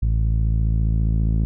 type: tone with low-pass filter sweep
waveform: sawtooth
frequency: 54.8 Hz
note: A1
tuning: 6 cents flat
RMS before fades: -19 dBFS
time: 0.02-1.45 s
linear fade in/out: 0 ms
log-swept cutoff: 110 to 190 Hz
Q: 1.2
effects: none